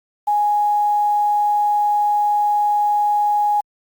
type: tone with quantisation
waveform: sine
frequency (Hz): 830.6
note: G#5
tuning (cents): 0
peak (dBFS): -14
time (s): 0.27-3.61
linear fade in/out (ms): 10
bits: 7
effects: Opus 48 kbps